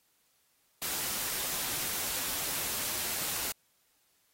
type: noise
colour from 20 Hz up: white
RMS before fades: -34 dBFS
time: 0.82-3.52 s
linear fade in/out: 0 ms
effects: white hiss -71 dBFS RMS until 4.33 s + AAC 48 kbps